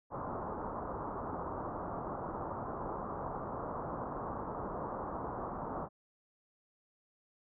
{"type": "low-pass noise", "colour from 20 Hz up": "white", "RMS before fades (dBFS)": -40, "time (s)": [0.1, 5.89], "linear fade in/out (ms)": 50, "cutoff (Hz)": 1200, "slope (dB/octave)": 48, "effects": []}